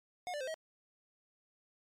square tone with pitch steps, 722 / 588 / 521 / 637 Hz, F#5 / D5 / C5 / D#5, -43 / +2 / -7 / +41 cents, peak -38 dBFS, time 0.27-0.542 s, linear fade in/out 0 ms, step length 68 ms, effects low-pass 9000 Hz 12 dB/octave + MP3 96 kbps

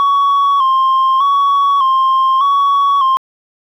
sine tone with vibrato, 1089 Hz, C#6, 31 cents flat, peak -6 dBFS, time 0-3.17 s, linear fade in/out 0 ms, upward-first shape square, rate 0.83 Hz, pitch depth 51 cents each way, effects tanh soft clip ceiling -8 dBFS + 8-bit

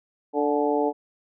harmonic tone with a mistuned harmonic, 146.83 Hz, D3, in tune, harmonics 2 / 3 / 4 / 5 / 6, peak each -26 / -24 / -28 / -29 / -28 dBFS, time 0.33-0.93 s, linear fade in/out 50 ms, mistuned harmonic 6, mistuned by -43 cents, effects none

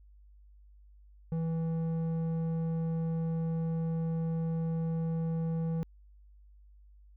square tone with low-pass filter, 163.6 Hz, E3, 13 cents flat, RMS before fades -32 dBFS, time 1.32-5.83 s, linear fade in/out 0 ms, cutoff 510 Hz, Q 0.64, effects added 50 Hz sine -54 dBFS peak until 7.16 s

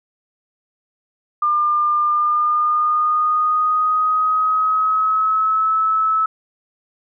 sine tone with pitch glide, 1200 to 1301.1 Hz, D6 to E6, +37 to -23 cents, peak -14 dBFS, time 1.42-6.26 s, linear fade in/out 5 ms, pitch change +140 cents, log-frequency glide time 2.06-5.74 s, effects none

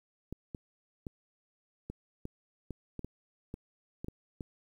clicks, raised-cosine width 3 ms, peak -26 dBFS, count 12, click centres 0.326 / 0.548 / 1.068 / 1.9 / 2.254 / 2.707 / 2.993 / 3.046 / 3.541 / 4.045 / 4.084 / 4.408 s, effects 10-bit

